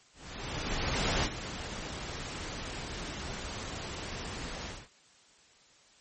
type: noise with ADSR envelope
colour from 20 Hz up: pink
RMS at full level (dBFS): -28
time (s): 0.13-4.89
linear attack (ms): 1100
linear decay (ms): 62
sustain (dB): -11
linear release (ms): 240
effects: white hiss -61 dBFS RMS until 6 s + MP3 32 kbps